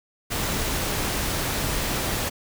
pink noise, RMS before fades -26 dBFS, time 0.3-2.3 s, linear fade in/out 20 ms, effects none

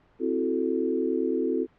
sine chord, F# half-diminished seventh, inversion second, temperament equal, 261.6 / 329.6 / 370 / 440 Hz, C4 / E4 / F#4 / A4, 0 / 0 / 0 / 0 cents, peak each -29 dBFS, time 0.19-1.67 s, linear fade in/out 50 ms, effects pink hiss -61 dBFS RMS until 1.78 s + low-pass 2000 Hz 12 dB/octave

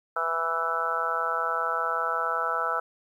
harmonic tone, 165.2 Hz, E3, 4 cents sharp, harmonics 3 / 4 / 5 / 6 / 7 / 8 / 9, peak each -35 / -34 / -36 / -35 / -38 / -27 / -34 dBFS, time 0.16-2.8 s, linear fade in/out 5 ms, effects 10-bit

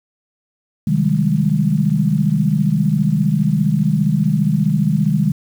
sine chord, Ab major seventh, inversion first, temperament equal with one note detuned, 130.81 / 155.56 / 192.74 / 207.7 Hz, C3 / Eb3 / G3 / Ab3, 0 / 0 / -29 / 0 cents, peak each -22 / -16 / -19 / -19 dBFS, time 0.87-5.32 s, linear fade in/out 5 ms, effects 7-bit

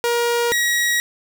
sawtooth tone pair in turn, 474 / 1906.4 Hz, A#4 / A#6, +29 / +38 cents, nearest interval 2 octaves, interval 2409 cents, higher second, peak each -13 dBFS, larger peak neither, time 0.04-0.52 / 0.52-1 s, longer neither, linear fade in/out 0 ms, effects 8-bit

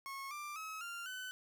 30% pulse tone with pitch steps, 1092 / 1184 / 1283.7 / 1391.8 / 1509 Hz, C#6 / D6 / E6 / F6 / F#6, -26 / +14 / -46 / -6 / +34 cents, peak -40 dBFS, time 0.06-1.31 s, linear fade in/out 0 ms, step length 250 ms, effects 13-bit

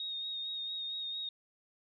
sine tone with vibrato, 3729 Hz, A#7, in tune, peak -36 dBFS, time 0-1.29 s, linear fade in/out 2 ms, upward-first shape sine, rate 4.4 Hz, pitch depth 25 cents each way, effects none

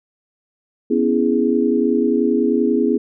sine chord, C# minor seventh, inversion third, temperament equal, 246.9 / 277.2 / 329.6 / 415.3 Hz, B3 / C#4 / E4 / G#4, 0 / 0 / 0 / 0 cents, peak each -18 / -21 / -20 / -19 dBFS, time 0.9-2.98 s, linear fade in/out 10 ms, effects none

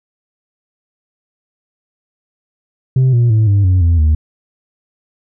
sine tone with pitch steps, 130.1 / 119.3 / 109.4 / 100.32 / 91.99 / 84.36 / 77.36 Hz, C3 / A#2 / A2 / G2 / F#2 / E2 / D#2, -9 / +41 / -9 / +41 / -10 / +41 / -9 cents, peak -5 dBFS, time 2.96-4.15 s, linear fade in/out 5 ms, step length 170 ms, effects tanh soft clip ceiling -7 dBFS

